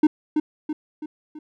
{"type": "tone with echo", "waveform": "triangle", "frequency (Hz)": 305.1, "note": "D#4", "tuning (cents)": -34, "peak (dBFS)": -9, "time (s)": [0.03, 0.07], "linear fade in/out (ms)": 5, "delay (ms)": 330, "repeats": 4, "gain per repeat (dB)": -6, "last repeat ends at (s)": 1.39, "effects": []}